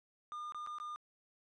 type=tone with dropouts; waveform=triangle; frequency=1210 Hz; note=D#6; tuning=49 cents flat; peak=-39 dBFS; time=0.32-0.96 s; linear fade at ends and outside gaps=0 ms; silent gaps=0.522-0.546 / 0.664-0.672 / 0.785-0.8 s; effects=resampled to 22050 Hz